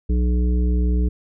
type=harmonic tone; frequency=60.9 Hz; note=B1; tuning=24 cents flat; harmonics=1 / 3 / 5 / 7; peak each=-16 / -26 / -30 / -33 dBFS; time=0.09-1.09 s; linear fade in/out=10 ms; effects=none